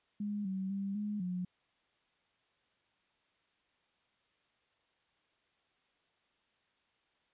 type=tone with pitch steps; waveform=sine; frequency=206.4 / 190.4 / 197.1 / 208.3 / 180.5 Hz; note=G#3 / F#3 / G3 / G#3 / F#3; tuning=-10 / +50 / +10 / +5 / -43 cents; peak=-34 dBFS; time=0.2-1.45 s; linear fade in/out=5 ms; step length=250 ms; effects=white hiss -75 dBFS RMS until 7.33 s + resampled to 8000 Hz